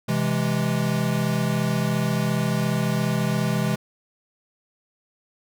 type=chord; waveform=square; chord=C augmented; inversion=none; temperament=equal with one note detuned; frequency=130.36 / 164.81 / 207.7 Hz; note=C3 / E3 / G#3; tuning=-6 / 0 / 0 cents; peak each=-26 dBFS; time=0.08-3.76 s; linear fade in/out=10 ms; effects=none